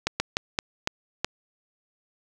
slowing click train, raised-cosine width 0.2 ms, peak -6 dBFS, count 6, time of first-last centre 0.07-1.246 s, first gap 130 ms, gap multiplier 1.3, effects none

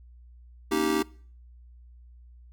square chord, Eb dominant seventh, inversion second, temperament just, 233.3 / 280 / 311.1 / 388.9 Hz, Bb3 / Db4 / Eb4 / G4, +2 / +18 / 0 / -14 cents, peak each -33 / -33 / -28 / -28 dBFS, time 0.71-1.03 s, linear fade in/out 10 ms, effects noise-tail reverb RT60 0.5 s tail -23 dB re dry + added 60 Hz sine -48 dBFS peak until 2.52 s

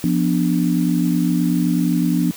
sine chord, B diminished, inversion second, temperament equal with one note detuned, 174.61 / 245.8 / 293.7 Hz, F3 / B3 / D4, 0 / -8 / 0 cents, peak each -18 / -20 / -20 dBFS, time 0.04-2.31 s, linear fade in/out 0 ms, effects white hiss -37 dBFS RMS until 2.36 s + high-pass 60 Hz 12 dB/octave

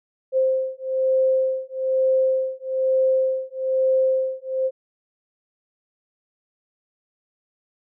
sine beating tone pair, 523.3 / 524.4 Hz, C5 / C5, 0 / +4 cents, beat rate 1.1 Hz, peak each -21 dBFS, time 0.32-4.71 s, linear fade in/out 50 ms, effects none

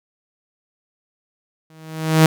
sawtooth tone with exponential growth, 158.7 Hz, D#3, 35 cents sharp, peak -3 dBFS, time 1.7-2.26 s, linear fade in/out 2 ms, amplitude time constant 120 ms, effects none

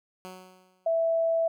10% pulse tone with exponential decay, 185 Hz, F#3, in tune, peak -30 dBFS, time 0.25-1.04 s, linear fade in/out 0 ms, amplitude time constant 170 ms
sine tone, 659.3 Hz, E5, in tune, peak -22 dBFS, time 0.86-1.48 s, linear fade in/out 5 ms
effects none

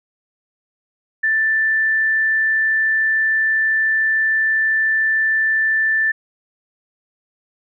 sine tone, 1767 Hz, A6, 7 cents sharp, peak -14 dBFS, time 1.23-6.12 s, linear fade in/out 10 ms, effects none

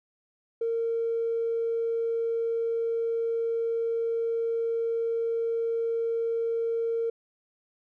triangle tone with tanh clipping, 459.6 Hz, A#4, 25 cents flat, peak -25 dBFS, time 0.61-7.1 s, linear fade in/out 5 ms, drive 4 dB, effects none

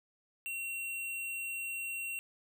square tone, 2735 Hz, F7, 37 cents flat, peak -37 dBFS, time 0.46-2.19 s, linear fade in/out 0 ms, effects none

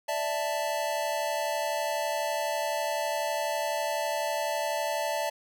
square chord, D suspended second, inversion none, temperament equal, 587.3 / 659.3 / 880 Hz, D5 / E5 / A5, 0 / 0 / 0 cents, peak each -33 dBFS, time 0.08-5.3 s, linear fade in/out 10 ms, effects none

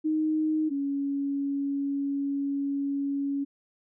sine tone pair in turn, 311.1 / 279.7 Hz, D#4 / C#4, 0 / +16 cents, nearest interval major second, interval 184 cents, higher first, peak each -23 / -26 dBFS, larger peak first, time 0.04-0.7 / 0.7-3.45 s, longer second, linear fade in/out 20 ms, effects none

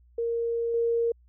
sine tone with level steps, 465.4 Hz, A#4, 3 cents flat, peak -25 / -22 dBFS, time 0.18-1.12 s, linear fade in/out 5 ms, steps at 0.74 s, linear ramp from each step 2 ms, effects added 60 Hz sine -55 dBFS peak until 1.28 s

